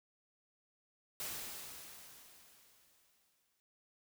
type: noise with exponential decay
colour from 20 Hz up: white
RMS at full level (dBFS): -41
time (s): 1.2-3.6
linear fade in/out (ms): 0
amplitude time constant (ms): 520
effects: none